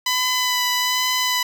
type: tone with vibrato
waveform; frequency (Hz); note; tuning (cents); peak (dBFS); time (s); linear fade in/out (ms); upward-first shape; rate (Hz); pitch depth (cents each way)
10% pulse; 1000; B5; +21; -10; 0.06-1.43; 5; sine; 1.2; 15
effects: none